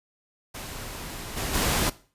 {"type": "noise with level steps", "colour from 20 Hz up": "pink", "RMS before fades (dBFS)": [-37, -30, -24], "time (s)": [0.54, 1.9], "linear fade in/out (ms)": 10, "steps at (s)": [1.36, 1.53], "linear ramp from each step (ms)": 20, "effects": ["noise-tail reverb RT60 0.4 s tail -18 dB re dry", "resampled to 32000 Hz"]}